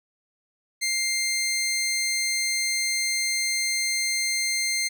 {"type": "tone", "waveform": "15% pulse", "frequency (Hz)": 2100, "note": "C7", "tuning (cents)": 6, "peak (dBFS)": -17, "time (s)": [0.81, 4.89], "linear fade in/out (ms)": 20, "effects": []}